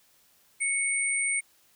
sine tone pair together, 2217 / 8885 Hz, C#7 / C#9, 0 / +3 cents, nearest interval 2 octaves, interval 2403 cents, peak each -27 / -28 dBFS, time 0.6-1.41 s, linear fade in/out 20 ms, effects white hiss -63 dBFS RMS until 1.75 s

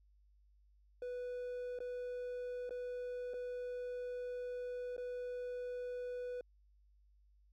triangle tone with dropouts, 493.9 Hz, B4, in tune, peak -38 dBFS, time 1.02-6.41 s, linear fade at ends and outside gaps 2 ms, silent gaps 1.789-1.803 / 2.694-2.707 / 3.336-3.34 / 4.966-4.979 s, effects added 50 Hz sine -65 dBFS peak until 7.52 s

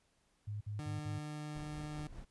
sine tone bursts, 104.3 Hz, G#2, 8 cents sharp, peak -38 dBFS, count 4, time 0.47-1.189 s, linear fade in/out 10 ms, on 140 ms, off 53 ms
30% pulse tone, 150.4 Hz, D3, 42 cents sharp, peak -39 dBFS, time 0.79-2.07 s, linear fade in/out 2 ms
brown noise with tremolo, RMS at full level -47 dBFS, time 1.55-2.25 s, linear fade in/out 10 ms, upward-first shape triangle, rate 5.1 Hz, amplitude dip 65%
effects pink hiss -75 dBFS RMS until 2.3 s + resampled to 24000 Hz

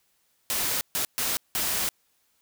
white noise bursts at uneven times, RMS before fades -27 dBFS, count 4, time 0.5-0.81 / 0.95-1.05 / 1.18-1.37 / 1.55-1.89 s, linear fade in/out 0 ms, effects white hiss -69 dBFS RMS until 2.41 s

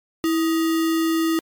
sine tone with sample-and-hold, 326.4 Hz, E4, 17 cents flat, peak -17 dBFS, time 0.24-1.39 s, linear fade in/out 0 ms, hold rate 1575 Hz, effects MP3 96 kbps

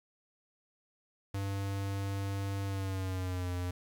square tone with pitch glide, 98.6 to 89.38 Hz, G2 to F2, +11 to +41 cents, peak -34 dBFS, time 1.34-3.71 s, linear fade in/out 5 ms, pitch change -170 cents, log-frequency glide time 2.65-3.51 s, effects 10-bit

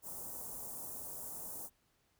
white band-stop noise, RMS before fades -45 dBFS, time 0.02-1.7 s, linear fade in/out 50 ms, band 1000 to 7500 Hz, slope 24 dB/octave, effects pink hiss -75 dBFS RMS until 2.19 s

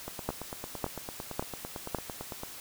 two click trains, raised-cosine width 1 ms, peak -23 / -15 dBFS, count 22 / 4, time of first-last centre 0.08-2.434 / 0.29-1.947 s, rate 8.92 / 1.81 Hz, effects white hiss -45 dBFS RMS until 2.6 s

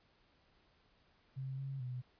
sine tone with pitch steps, 133.1 / 136 / 125.5 Hz, C3 / C#3 / B2, +30 / -33 / +28 cents, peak -39 dBFS, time 1.36-2.02 s, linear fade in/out 20 ms, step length 220 ms, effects pink hiss -71 dBFS RMS until 2.19 s + resampled to 11025 Hz

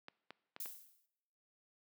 clicks, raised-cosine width 0.3 ms, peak -32 dBFS, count 4, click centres 0.084 / 0.306 / 0.564 / 0.658 s
violet noise with exponential decay, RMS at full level -41 dBFS, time 0.6-1.06 s, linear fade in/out 2 ms, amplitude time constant 99 ms
effects noise-tail reverb RT60 0.9 s tail -21 dB re dry + high-pass 200 Hz 12 dB/octave

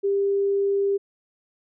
sine tone, 397.7 Hz, G4, 25 cents sharp, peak -19 dBFS, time 0.03-0.98 s, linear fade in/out 20 ms, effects none

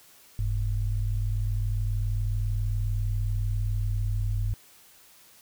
sine tone pair together, 43.66 / 103.83 Hz, F1 / G#2, 0 / 0 cents, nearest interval octave + minor third, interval 1500 cents, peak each -27 dBFS, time 0.39-4.54 s, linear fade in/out 0 ms, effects white hiss -55 dBFS RMS until 5.41 s

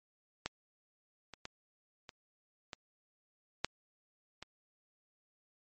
clicks, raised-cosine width 0.2 ms, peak -17 / -29 / -24 / -29 / -24 / -13 / -27 dBFS, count 7, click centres 0.46 / 1.337 / 1.454 / 2.092 / 2.732 / 3.646 / 4.426 s, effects MP3 32 kbps

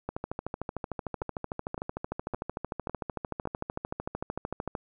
two click trains, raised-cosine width 1 ms, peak -18 / -20 dBFS, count 63 / 5, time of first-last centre 0.09-4.752 / 1.22-3.455 s, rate 13.3 / 1.79 Hz, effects none

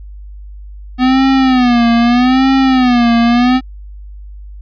square tone with vibrato, 250 Hz, B3, 21 cents sharp, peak -8 dBFS, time 0.98-3.61 s, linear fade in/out 50 ms, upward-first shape sine, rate 0.8 Hz, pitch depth 120 cents each way, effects added 50 Hz sine -28 dBFS peak until 4.61 s + resampled to 11025 Hz

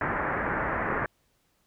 white low-pass noise, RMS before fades -29 dBFS, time 0.01-1.06 s, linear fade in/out 2 ms, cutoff 1900 Hz, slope 48 dB/octave, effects pink hiss -70 dBFS RMS until 1.66 s

